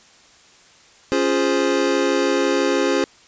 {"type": "chord", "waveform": "square", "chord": "Db major seventh", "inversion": "none", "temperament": "equal", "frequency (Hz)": [277.2, 349.2, 415.3, 523.3], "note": ["Db4", "F4", "Ab4", "C5"], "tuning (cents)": [0, 0, 0, 0], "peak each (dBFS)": -23, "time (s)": [1.12, 3.04], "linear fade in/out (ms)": 0, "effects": ["white hiss -50 dBFS RMS until 3.27 s", "resampled to 16000 Hz"]}